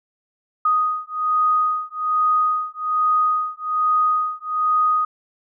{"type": "beating tone pair", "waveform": "sine", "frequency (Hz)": [1244.5, 1245.7], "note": ["D#6", "D#6"], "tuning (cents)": [0, 2], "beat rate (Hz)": 1.2, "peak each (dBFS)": -20, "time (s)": [0.65, 5.05], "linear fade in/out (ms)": 5, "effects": []}